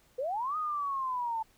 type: linear two-way sweep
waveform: sine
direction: up then down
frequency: 479.1 to 1259 to 878 Hz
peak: -30 dBFS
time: 0.18-1.43 s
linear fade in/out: 10 ms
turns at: 0.57 s
effects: pink hiss -65 dBFS RMS until 1.57 s